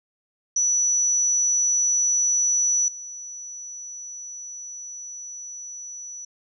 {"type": "tone with level steps", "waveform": "sine", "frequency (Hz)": 5920, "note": "F#8", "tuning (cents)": 0, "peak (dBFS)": [-18, -34], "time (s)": [0.56, 6.25], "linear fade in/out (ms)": 5, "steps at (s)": 2.88, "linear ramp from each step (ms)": 2, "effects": []}